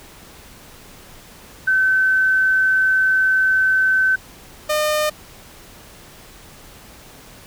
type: tone pair in turn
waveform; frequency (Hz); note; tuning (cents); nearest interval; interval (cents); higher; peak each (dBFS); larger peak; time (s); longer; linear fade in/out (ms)
sine / sawtooth; 1530 / 607.2; G6 / D#5; -42 / -42; octave + major third; 1600; first; -13; neither; 1.67-4.16 / 4.69-5.1; first; 10
effects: pink hiss -43 dBFS RMS until 7.46 s